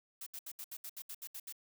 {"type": "noise bursts", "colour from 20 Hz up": "blue", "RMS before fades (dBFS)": -45, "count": 11, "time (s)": [0.21, 1.525], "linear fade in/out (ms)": 5, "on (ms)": 55, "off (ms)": 71, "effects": []}